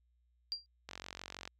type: tone with exponential decay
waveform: sine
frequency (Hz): 4749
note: D8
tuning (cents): +18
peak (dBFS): -31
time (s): 0.52-0.66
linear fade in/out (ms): 0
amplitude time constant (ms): 30
type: click train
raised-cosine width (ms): 0.2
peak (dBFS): -26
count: 28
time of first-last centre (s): 0.89-1.476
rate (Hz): 46.1
effects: added 60 Hz sine -70 dBFS peak until 1.59 s